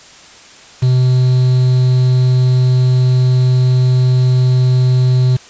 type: tone with quantisation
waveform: triangle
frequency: 127.2 Hz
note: C3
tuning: 48 cents flat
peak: -6 dBFS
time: 0.82-5.37 s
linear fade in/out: 10 ms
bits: 5
effects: white hiss -39 dBFS RMS until 5.49 s + resampled to 16000 Hz